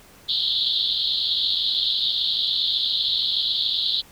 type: band-pass noise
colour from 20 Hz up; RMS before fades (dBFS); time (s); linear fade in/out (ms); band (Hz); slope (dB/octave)
pink; -23; 0.28-4.02; 20; 3300 to 4300; 96
effects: pink hiss -50 dBFS RMS until 4.11 s